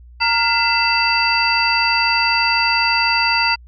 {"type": "tone cluster", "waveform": "sine", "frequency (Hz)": [924, 1407, 2022, 2668, 4656], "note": ["A#5", "F6", "B6", "E7", "D8"], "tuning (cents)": [-16, 12, 40, 20, -16], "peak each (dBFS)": [-19, -22, -24, -19, -19], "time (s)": [0.2, 3.56], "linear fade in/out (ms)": 20, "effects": ["added 60 Hz sine -39 dBFS peak until 3.67 s"]}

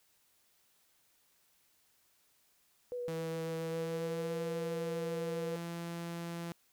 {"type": "tone with vibrato", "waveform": "sine", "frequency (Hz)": 489.4, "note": "B4", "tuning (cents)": -16, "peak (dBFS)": -36, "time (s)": [2.92, 5.56], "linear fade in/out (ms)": 0, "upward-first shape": "sine", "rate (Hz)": 7.4, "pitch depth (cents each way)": 14}
{"type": "tone with pitch glide", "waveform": "sawtooth", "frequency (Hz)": [163, 169.73], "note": ["E3", "F3"], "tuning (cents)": [-19, -49], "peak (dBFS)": -35, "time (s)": [3.08, 6.52], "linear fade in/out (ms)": 0, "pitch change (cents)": 70, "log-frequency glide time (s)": [3.57, 4.38]}
{"effects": ["white hiss -71 dBFS RMS until 6.72 s"]}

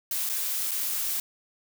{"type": "noise with dropouts", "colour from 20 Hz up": "blue", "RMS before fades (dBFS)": -29, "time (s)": [0.11, 1.2], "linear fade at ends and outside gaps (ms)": 2, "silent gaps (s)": [[0.292, 0.297], [0.711, 0.715]], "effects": []}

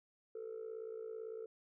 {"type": "tone with amplitude modulation", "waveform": "sine", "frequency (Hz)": 444.8, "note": "A4", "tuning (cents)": 19, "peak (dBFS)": -38, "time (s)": [0.35, 1.46], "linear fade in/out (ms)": 5, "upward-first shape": "sine", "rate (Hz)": 57.9, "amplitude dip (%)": 80, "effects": ["tanh soft clip ceiling -38 dBFS"]}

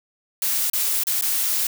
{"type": "noise with dropouts", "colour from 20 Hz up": "blue", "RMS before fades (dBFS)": -22, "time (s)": [0.42, 1.67], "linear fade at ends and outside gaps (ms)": 2, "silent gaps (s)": [[0.699, 0.733], [1.036, 1.069], [1.212, 1.222]], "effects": []}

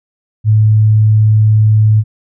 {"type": "tone", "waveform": "sine", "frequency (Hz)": 107.9, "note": "A2", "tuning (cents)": -33, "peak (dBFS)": -5, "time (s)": [0.44, 2.04], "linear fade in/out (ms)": 50, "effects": []}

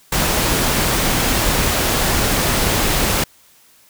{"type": "noise", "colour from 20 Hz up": "pink", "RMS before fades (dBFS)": -17, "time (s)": [0.12, 3.24], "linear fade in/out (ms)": 5, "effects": ["white hiss -51 dBFS RMS until 3.89 s"]}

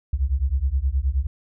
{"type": "beating tone pair", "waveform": "sine", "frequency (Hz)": [62.6, 72.1], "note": ["B1", "D2"], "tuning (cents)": [24, -31], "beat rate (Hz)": 9.5, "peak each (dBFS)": -22, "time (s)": [0.13, 1.27], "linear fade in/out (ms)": 5, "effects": []}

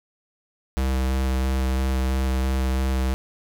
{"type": "tone with vibrato", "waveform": "square", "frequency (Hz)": 65.41, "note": "C2", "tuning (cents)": 0, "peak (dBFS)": -21, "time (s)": [0.77, 3.14], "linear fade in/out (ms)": 0, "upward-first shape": "square", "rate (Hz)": 3, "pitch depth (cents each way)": 10, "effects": []}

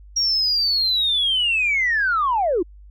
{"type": "linear sweep", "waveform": "sine", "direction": "down", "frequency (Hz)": [5650, 311.1], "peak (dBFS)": -16, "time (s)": [0.16, 2.63], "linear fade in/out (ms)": 10, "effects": ["tanh soft clip ceiling -12 dBFS", "added 50 Hz sine -41 dBFS peak until 2.9 s"]}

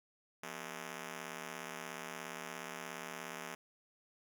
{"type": "ring-modulated tone", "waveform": "5% pulse", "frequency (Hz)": 212.9, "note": "G#3", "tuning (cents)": 43, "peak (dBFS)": -29, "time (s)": [0.43, 3.55], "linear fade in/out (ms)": 5, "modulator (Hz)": 38.5, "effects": []}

